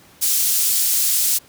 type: high-pass noise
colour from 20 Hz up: pink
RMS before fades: -18 dBFS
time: 0.21-1.39 s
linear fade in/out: 20 ms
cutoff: 7100 Hz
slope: 12 dB/octave
effects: pink hiss -49 dBFS RMS until 1.48 s + high-pass 80 Hz 12 dB/octave